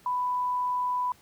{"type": "tone", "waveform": "sine", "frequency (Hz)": 993, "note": "B5", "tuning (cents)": 9, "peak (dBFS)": -25, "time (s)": [0.06, 1.12], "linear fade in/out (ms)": 2, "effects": ["pink hiss -58 dBFS RMS until 1.21 s", "high-pass 60 Hz 12 dB/octave"]}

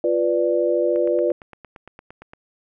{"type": "chord", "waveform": "sine", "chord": "B diminished", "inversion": "second", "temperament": "equal", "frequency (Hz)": [349.2, 493.9, 587.3], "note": ["F4", "B4", "D5"], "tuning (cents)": [0, 0, 0], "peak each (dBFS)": -21, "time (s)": [0.04, 1.32], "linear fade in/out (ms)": 2}
{"type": "click train", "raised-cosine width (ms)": 0.5, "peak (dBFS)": -25, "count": 13, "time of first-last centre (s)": [0.96, 2.335], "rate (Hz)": 8.73}
{"effects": []}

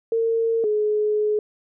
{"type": "tone pair in turn", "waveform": "sine", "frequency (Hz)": [455.5, 423.1], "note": ["A#4", "G#4"], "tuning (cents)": [-40, 32], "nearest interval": "minor second", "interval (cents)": 128, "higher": "first", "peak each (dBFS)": -18, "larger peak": "neither", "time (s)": [[0.12, 0.64], [0.64, 1.39]], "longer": "second", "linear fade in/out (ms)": 2, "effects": []}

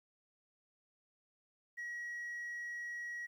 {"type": "tone", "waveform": "sine", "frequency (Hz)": 1910, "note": "A#6", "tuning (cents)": 42, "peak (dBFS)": -38, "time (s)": [1.77, 3.27], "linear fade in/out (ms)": 20, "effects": ["tanh soft clip ceiling -39 dBFS", "12-bit"]}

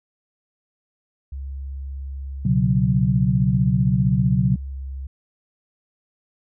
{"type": "tone with vibrato", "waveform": "sine", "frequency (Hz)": 67.6, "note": "C#2", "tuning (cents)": -43, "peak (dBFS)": -28, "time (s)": [1.32, 5.07], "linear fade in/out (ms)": 5, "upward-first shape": "square", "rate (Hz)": 0.44, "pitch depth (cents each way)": 12}
{"type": "chord", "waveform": "sine", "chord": "B suspended second", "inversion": "none", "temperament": "just", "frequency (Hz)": [123.47, 138.9, 185.21], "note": ["B2", "C#3", "F#3"], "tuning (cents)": [0, 4, 2], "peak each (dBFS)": -20, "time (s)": [2.45, 4.56], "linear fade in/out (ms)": 5}
{"effects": []}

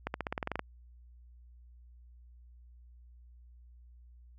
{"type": "accelerating click train", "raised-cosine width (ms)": 0.5, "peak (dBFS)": -18, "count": 11, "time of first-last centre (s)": [0.07, 0.593], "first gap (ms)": 71, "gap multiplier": 0.93, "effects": ["added 60 Hz sine -53 dBFS peak until 4.38 s"]}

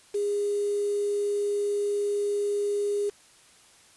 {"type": "tone with quantisation", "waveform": "sine", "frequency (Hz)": 408.7, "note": "G#4", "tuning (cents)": -28, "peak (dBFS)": -24, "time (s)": [0.14, 3.1], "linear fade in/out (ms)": 10, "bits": 7, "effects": ["white hiss -56 dBFS RMS until 3.96 s", "resampled to 24000 Hz"]}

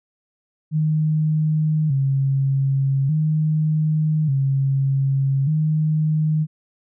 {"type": "tone with vibrato", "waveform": "sine", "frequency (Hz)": 145.4, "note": "D3", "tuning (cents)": -17, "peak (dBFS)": -16, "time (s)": [0.71, 6.47], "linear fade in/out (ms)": 50, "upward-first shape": "square", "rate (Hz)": 0.42, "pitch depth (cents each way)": 110, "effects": []}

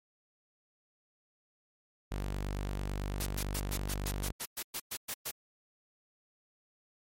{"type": "tone", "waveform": "sawtooth", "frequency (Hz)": 49, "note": "G1", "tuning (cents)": 0, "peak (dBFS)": -30, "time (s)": [2.11, 4.32], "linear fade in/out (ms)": 10}
{"type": "noise bursts", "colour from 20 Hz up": "white", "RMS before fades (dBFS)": -37, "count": 13, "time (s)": [3.2, 5.313], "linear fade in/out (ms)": 10, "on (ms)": 61, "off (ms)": 110}
{"effects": ["MP3 64 kbps"]}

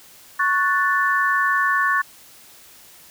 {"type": "chord", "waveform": "sine", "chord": "F# minor", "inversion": "second", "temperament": "equal", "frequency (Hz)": [1108.7, 1480, 1760], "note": ["C#6", "F#6", "A6"], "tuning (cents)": [0, 0, 0], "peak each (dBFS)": [-20, -23, -20], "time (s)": [0.39, 2.02], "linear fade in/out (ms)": 10, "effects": ["white hiss -47 dBFS RMS until 3.1 s"]}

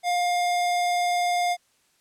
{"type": "tone with vibrato", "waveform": "square", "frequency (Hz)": 708, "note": "F5", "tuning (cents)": 23, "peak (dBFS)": -22, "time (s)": [0.03, 1.57], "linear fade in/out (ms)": 50, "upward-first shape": "triangle", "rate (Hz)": 20, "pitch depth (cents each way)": 14, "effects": ["white hiss -65 dBFS RMS until 2 s", "low-pass 10000 Hz 12 dB/octave"]}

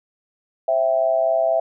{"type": "tone with amplitude modulation", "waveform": "sine", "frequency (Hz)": 659.3, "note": "E5", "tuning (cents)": 0, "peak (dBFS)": -12, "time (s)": [0.68, 1.6], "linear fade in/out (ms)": 5, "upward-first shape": "sine", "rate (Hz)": 124, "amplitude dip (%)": 80, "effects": []}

